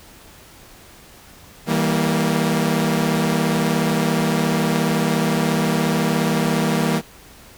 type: chord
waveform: sawtooth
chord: E diminished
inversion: none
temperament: equal with one note detuned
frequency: 161.8 / 196 / 233.1 Hz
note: E3 / G3 / Bb3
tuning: -32 / 0 / 0 cents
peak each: -17 / -19 / -17 dBFS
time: 1.66-7.02 s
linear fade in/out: 50 ms
effects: pink hiss -45 dBFS RMS until 7.57 s